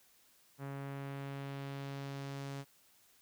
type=tone with low-pass filter sweep; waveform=sawtooth; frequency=138.59 Hz; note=C#3; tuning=in tune; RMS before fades=-43 dBFS; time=0.58-2.65 s; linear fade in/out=50 ms; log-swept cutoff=1700 to 7600 Hz; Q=1; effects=white hiss -67 dBFS RMS until 3.21 s